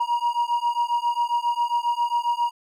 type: beating tone pair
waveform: triangle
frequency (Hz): 948 / 955.4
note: A#5 / A#5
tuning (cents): +29 / +42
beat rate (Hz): 7.4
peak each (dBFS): -22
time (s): 0-2.51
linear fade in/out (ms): 10
effects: none